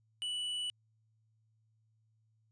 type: tone with hard clipping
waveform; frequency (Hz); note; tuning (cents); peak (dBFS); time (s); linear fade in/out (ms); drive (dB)
sine; 2960; F#7; 0; -36; 0.22-0.7; 0; 6
effects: added 110 Hz sine -70 dBFS peak until 2.51 s + resampled to 22050 Hz